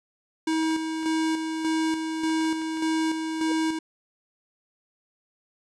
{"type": "tone with tremolo", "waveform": "square", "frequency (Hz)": 319.3, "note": "D#4", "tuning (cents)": 45, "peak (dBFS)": -23, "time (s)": [0.47, 3.79], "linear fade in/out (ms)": 5, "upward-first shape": "square", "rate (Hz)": 1.7, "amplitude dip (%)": 45}
{"type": "clicks", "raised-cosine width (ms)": 0.3, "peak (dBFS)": -29, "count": 9, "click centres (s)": [0.531, 0.63, 0.708, 1.03, 2.298, 2.411, 2.45, 2.618, 2.772]}
{"type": "tone with exponential growth", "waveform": "sine", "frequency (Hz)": 480.2, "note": "B4", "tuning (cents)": -49, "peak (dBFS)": -29, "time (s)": [3.43, 3.52], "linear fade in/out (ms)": 2, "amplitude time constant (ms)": 18}
{"effects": ["resampled to 22050 Hz"]}